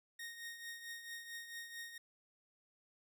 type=tone with tremolo; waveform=sawtooth; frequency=1859 Hz; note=A#6; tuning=5 cents flat; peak=-40 dBFS; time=0.19-1.98 s; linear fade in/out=5 ms; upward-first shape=triangle; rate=4.5 Hz; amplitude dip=65%; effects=none